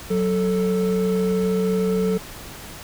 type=tone pair together; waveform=triangle; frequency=185.42 / 441 Hz; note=F#3 / A4; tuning=+4 / +4 cents; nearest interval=octave + minor third; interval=1500 cents; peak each=-19 dBFS; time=0.1-2.18 s; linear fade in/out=10 ms; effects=pink hiss -38 dBFS RMS until 2.83 s